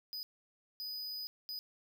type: tone bursts at uneven times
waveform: square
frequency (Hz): 4978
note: D#8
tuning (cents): 0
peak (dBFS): -40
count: 3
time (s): 0.13-0.23 / 0.8-1.27 / 1.49-1.59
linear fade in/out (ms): 0
effects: none